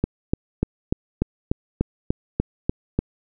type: click train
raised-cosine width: 3 ms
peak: -6 dBFS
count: 11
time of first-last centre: 0.04-2.99 s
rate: 3.39 Hz
effects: none